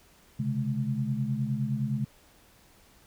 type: tone cluster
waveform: sine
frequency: 130 / 139.7 / 212.5 Hz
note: C3 / C#3 / G#3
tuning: -11 / +14 / +40 cents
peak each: -31 dBFS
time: 0.39-2.05 s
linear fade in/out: 10 ms
effects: pink hiss -59 dBFS RMS until 3.06 s